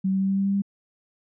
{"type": "tone with pitch steps", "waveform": "sine", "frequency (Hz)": [190.7, 192.03, 193.36, 194.71, 196.06, 197.43, 198.8], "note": ["G3", "G3", "G3", "G3", "G3", "G3", "G3"], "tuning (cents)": [-47, -35, -23, -11, 1, 13, 25], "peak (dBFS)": -20, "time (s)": [0.04, 0.621], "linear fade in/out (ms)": 10, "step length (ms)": 83, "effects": []}